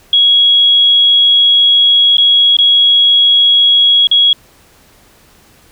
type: tone with dropouts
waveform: sine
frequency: 3322 Hz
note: G#7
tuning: in tune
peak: -5 dBFS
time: 0.13-4.33 s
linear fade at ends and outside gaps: 2 ms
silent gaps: 2.17-2.181 / 2.568-2.587 / 4.071-4.113 s
effects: pink hiss -46 dBFS RMS until 5.71 s